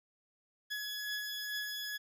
20% pulse beating tone pair, 1688 / 1690.3 Hz, G#6 / G#6, +28 / +30 cents, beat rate 2.3 Hz, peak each -33 / -40 dBFS, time 0.7-1.98 s, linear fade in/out 20 ms, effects none

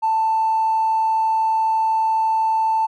triangle tone with tanh clipping, 886 Hz, A5, 12 cents sharp, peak -15 dBFS, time 0.02-2.87 s, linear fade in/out 20 ms, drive 1 dB, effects none

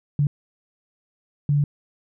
sine tone bursts at uneven times, 144.7 Hz, D3, 25 cents flat, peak -16 dBFS, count 2, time 0.19-0.27 / 1.49-1.64 s, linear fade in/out 2 ms, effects none

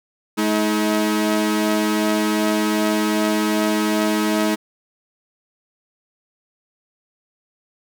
sawtooth tone pair together, 213.6 / 319.1 Hz, G#3 / D#4, +49 / +44 cents, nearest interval perfect fifth, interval 695 cents, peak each -16 / -16 dBFS, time 0.37-4.56 s, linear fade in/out 20 ms, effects none

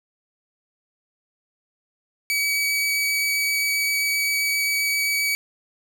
sawtooth tone with vibrato, 2276 Hz, C#7, 45 cents sharp, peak -17 dBFS, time 2.3-5.35 s, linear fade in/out 0 ms, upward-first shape triangle, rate 7.6 Hz, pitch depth 10 cents each way, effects none

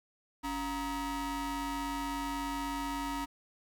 35% pulse ring-modulated tone, 329.6 Hz, E4, in tune, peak -29 dBFS, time 0.43-3.26 s, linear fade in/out 20 ms, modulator 611 Hz, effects none

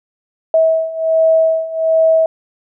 sine beating tone pair, 645 / 646.3 Hz, E5 / E5, -38 / -34 cents, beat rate 1.3 Hz, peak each -15 / -12 dBFS, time 0.54-2.26 s, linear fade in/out 2 ms, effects none

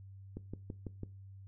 click train, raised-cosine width 3 ms, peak -28 dBFS, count 5, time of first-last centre 0.37-1.033 s, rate 6.03 Hz, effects noise-tail reverb RT60 0.3 s tail -19 dB re dry + added 97 Hz sine -49 dBFS peak until 1.47 s

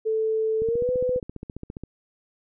sine tone with pitch glide, 440 to 502.5 Hz, A4 to B4, 0 to +30 cents, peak -21 dBFS, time 0.05-1.2 s, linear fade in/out 20 ms, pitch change +230 cents, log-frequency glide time 0.6-0.9 s
click train, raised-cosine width 3 ms, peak -22 dBFS, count 19, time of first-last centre 0.62-1.836 s, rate 14.8 Hz
effects none

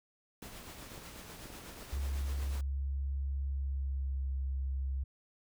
pink noise with tremolo, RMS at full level -47 dBFS, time 0.42-2.61 s, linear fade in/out 2 ms, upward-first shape triangle, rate 8.1 Hz, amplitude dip 40%
clicks, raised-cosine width 2 ms, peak -37 dBFS, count 9, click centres 0.427 / 0.458 / 0.918 / 0.978 / 1.161 / 1.458 / 1.503 / 1.827 / 1.97 s
sine tone with pitch glide, 68.5 to 66.9 Hz, C#2 to C2, -20 to +39 cents, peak -32 dBFS, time 1.92-5.04 s, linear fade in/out 10 ms, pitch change -41 cents, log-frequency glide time 3.47-4.29 s
effects none

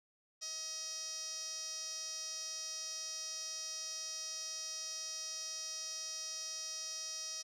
sawtooth tone with band-pass filter, 634 Hz, D#5, 32 cents sharp, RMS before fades -43 dBFS, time 0.41-7.43 s, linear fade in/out 20 ms, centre 5500 Hz, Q 8.4, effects none

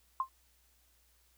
sine tone with exponential decay, 1054 Hz, C6, 12 cents sharp, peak -25 dBFS, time 0.2-0.29 s, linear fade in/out 2 ms, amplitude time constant 19 ms, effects added 60 Hz sine -70 dBFS peak until 1.37 s + white hiss -70 dBFS RMS until 1.37 s

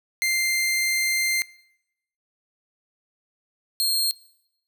sawtooth tone pair in turn, 2093 / 4232 Hz, C7 / C8, 0 / +19 cents, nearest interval octave, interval 1219 cents, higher second, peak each -17 dBFS, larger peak neither, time 0.22-1.42 / 3.8-4.11 s, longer first, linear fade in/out 0 ms, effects noise-tail reverb RT60 0.8 s tail -22 dB re dry

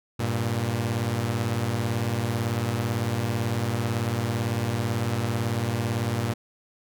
sawtooth beating tone pair, 99.4 / 117.4 Hz, G2 / A#2, +25 / +13 cents, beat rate 18 Hz, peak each -25 / -22 dBFS, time 0.19-6.34 s, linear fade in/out 10 ms, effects none

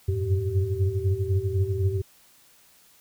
sine tone cluster, 90.2 / 94.2 / 98.1 / 110.4 / 385.4 Hz, F#2 / F#2 / G2 / A2 / G4, -44 / +32 / +2 / +6 / -29 cents, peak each -27 / -31 / -26 / -31 / -30 dBFS, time 0.08-2.02 s, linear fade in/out 10 ms, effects white hiss -57 dBFS RMS until 3 s

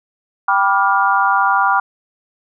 sine chord, G dominant seventh, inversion none, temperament just, 784 / 980 / 1176 / 1411.2 Hz, G5 / B5 / D6 / F6, 0 / -14 / +2 / +18 cents, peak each -17 dBFS, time 0.48-1.8 s, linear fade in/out 5 ms, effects none

